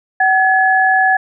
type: tone pair together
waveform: sine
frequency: 757.3 / 1700 Hz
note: F#5 / G#6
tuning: +40 / +40 cents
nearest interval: octave + major second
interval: 1400 cents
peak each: -12 dBFS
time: 0.2-1.17 s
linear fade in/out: 5 ms
effects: none